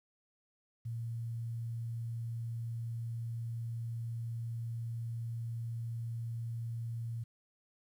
sine tone with quantisation, 115.7 Hz, A#2, 13 cents flat, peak -36 dBFS, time 0.85-7.24 s, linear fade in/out 10 ms, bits 11, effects none

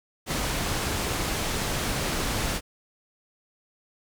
pink low-pass noise, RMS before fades -28 dBFS, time 0.26-2.61 s, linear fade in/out 50 ms, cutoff 11000 Hz, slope 12 dB/octave, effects none

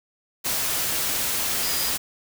sine tone in noise, 4921 Hz, D#8, 20 cents flat, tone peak -31 dBFS, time 1.62-1.91 s, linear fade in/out 20 ms, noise white, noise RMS -25 dBFS, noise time 0.44-1.98 s, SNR -9 dB, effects none

